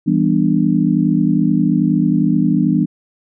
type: chord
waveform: sine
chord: E minor seventh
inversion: none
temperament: just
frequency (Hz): 164.81 / 197.78 / 247.2 / 296.7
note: E3 / G3 / B3 / D4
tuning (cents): 0 / +16 / +2 / +18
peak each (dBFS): -17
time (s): 0.06-2.86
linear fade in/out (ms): 20
effects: none